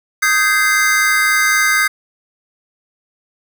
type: chord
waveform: square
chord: Ab major seventh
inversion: second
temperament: just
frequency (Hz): 1245.9 / 1557.4 / 1661.2 / 2077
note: Eb6 / G6 / Ab6 / C7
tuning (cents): +2 / -12 / 0 / -13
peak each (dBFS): -20 / -17 / -22 / -16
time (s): 0.22-1.88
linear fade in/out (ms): 10
effects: none